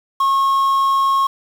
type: tone with quantisation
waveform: triangle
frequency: 1088 Hz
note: C#6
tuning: 33 cents flat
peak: -11 dBFS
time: 0.2-1.27 s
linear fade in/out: 5 ms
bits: 6
effects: none